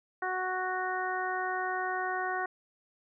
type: harmonic tone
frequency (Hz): 370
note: F#4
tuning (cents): 0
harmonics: 1 / 2 / 3 / 4 / 5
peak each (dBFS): -38 / -34 / -37 / -36 / -38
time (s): 0.22-2.46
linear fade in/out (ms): 5
effects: none